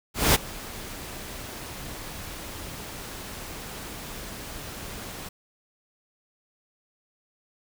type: noise with ADSR envelope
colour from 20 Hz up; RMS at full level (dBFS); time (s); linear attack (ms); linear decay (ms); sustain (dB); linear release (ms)
pink; -17; 0.14-5.29; 210; 16; -21; 6
effects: none